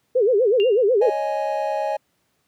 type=tone with vibrato; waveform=sine; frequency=451.8 Hz; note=A4; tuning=46 cents sharp; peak=-14 dBFS; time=0.15-1.1 s; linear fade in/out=10 ms; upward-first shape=sine; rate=8.1 Hz; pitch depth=250 cents each way
type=tone with exponential decay; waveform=sine; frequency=2794 Hz; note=F7; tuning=in tune; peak=-23 dBFS; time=0.6-0.84 s; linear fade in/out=0 ms; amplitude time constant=52 ms
type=chord; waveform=triangle; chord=C# suspended second; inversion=none; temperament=just; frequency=554.4 / 623.7 / 831.5 Hz; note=C#5 / D#5 / G#5; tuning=0 / +4 / +2 cents; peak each=-25 / -23 / -23 dBFS; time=1.01-1.97 s; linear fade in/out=10 ms
effects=pink hiss -68 dBFS RMS until 2.47 s + high-pass 100 Hz 12 dB/octave